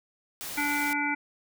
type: noise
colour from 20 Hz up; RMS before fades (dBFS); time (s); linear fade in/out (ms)
white; -37; 0.41-0.93; 0
type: harmonic tone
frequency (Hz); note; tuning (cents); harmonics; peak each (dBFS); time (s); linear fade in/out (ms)
290.6; D4; -18; 1 / 3 / 5 / 7 / 8; -32 / -32 / -32 / -32 / -32; 0.57-1.15; 10
effects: none